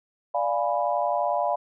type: chord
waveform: sine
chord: D diminished seventh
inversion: none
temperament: equal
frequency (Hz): 587.3 / 698.5 / 830.6 / 987.8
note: D5 / F5 / Ab5 / Cb6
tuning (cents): 0 / 0 / 0 / 0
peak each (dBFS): -27 / -26 / -29 / -29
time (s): 0.34-1.56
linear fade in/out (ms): 10
effects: none